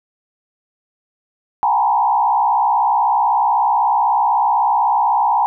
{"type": "tone with frequency modulation", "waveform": "sine", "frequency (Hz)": 882, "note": "A5", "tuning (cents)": 4, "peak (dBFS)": -12, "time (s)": [1.63, 5.46], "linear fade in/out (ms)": 0, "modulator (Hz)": 63.9, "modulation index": 1.6, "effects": []}